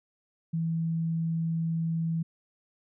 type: tone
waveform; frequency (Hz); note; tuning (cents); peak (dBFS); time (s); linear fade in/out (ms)
sine; 164.1; E3; -8; -26; 0.53-2.23; 10
effects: none